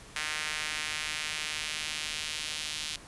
sawtooth tone with high-pass filter sweep, 153.2 Hz, D#3, 27 cents flat, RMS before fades -35 dBFS, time 0.16-2.96 s, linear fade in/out 2 ms, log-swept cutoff 1900 to 3300 Hz, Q 1.4, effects pink hiss -50 dBFS RMS until 3.07 s + resampled to 24000 Hz

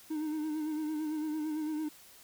triangle tone with vibrato, 308 Hz, D#4, 17 cents flat, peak -30 dBFS, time 0.1-1.89 s, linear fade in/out 10 ms, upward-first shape sine, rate 8.9 Hz, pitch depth 46 cents each way, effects white hiss -56 dBFS RMS until 2.23 s

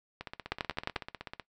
two click trains, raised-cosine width 0.3 ms, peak -23 / -14 dBFS, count 20 / 6, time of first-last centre 0.21-1.397 / 0.52-0.962 s, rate 16 / 11.3 Hz, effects noise-tail reverb RT60 0.1 s tail -18 dB re dry

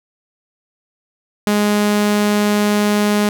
sawtooth tone, 207.7 Hz, G#3, in tune, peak -9 dBFS, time 1.47-3.29 s, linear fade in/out 0 ms, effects none

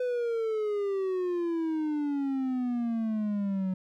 triangle exponential sweep, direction down, 504 to 185 Hz, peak -25 dBFS, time 0-3.74 s, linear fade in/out 5 ms, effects none

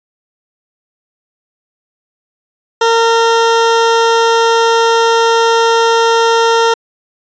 20% pulse tone, 458.8 Hz, A#4, 28 cents flat, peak -3 dBFS, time 2.81-6.74 s, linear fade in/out 5 ms, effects resampled to 16000 Hz

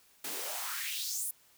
white noise with high-pass filter sweep, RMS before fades -37 dBFS, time 0.24-1.31 s, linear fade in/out 5 ms, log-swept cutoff 230 to 11000 Hz, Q 3.1, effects white hiss -64 dBFS RMS until 1.57 s

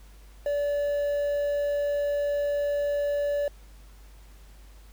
triangle tone with quantisation, 577 Hz, D5, 31 cents flat, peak -22 dBFS, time 0.46-3.48 s, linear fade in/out 2 ms, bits 8, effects added 50 Hz sine -47 dBFS peak until 4.92 s + pink hiss -58 dBFS RMS until 4.92 s

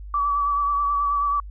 sine tone with vibrato, 1149 Hz, D6, 38 cents flat, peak -19 dBFS, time 0.14-1.4 s, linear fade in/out 2 ms, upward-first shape sine, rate 9.3 Hz, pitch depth 28 cents each way, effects added 50 Hz sine -34 dBFS peak until 1.5 s

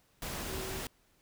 sine tone in noise, 379.3 Hz, F#4, 43 cents sharp, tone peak -42 dBFS, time 0.48-0.81 s, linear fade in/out 2 ms, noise pink, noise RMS -39 dBFS, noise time 0.22-0.87 s, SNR -6 dB, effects pink hiss -69 dBFS RMS until 1.21 s

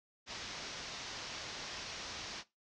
white low-pass noise, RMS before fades -45 dBFS, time 0.26-2.44 s, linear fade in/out 50 ms, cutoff 6100 Hz, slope 48 dB/octave, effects noise-tail reverb RT60 0.2 s tail -17 dB re dry

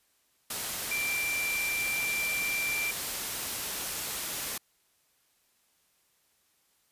sine tone in noise, 2356 Hz, D7, 5 cents sharp, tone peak -29 dBFS, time 0.91-2.91 s, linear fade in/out 5 ms, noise white, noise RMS -34 dBFS, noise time 0.5-4.58 s, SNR +2 dB, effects white hiss -70 dBFS RMS until 6.91 s + resampled to 32000 Hz

